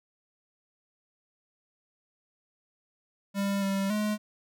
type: tone with pitch steps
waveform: square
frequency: 198.6 / 195.6 / 211.1 Hz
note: G3 / G3 / G#3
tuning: +23 / -4 / +29 cents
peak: -27 dBFS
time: 3.34-4.18 s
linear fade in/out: 50 ms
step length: 280 ms
effects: none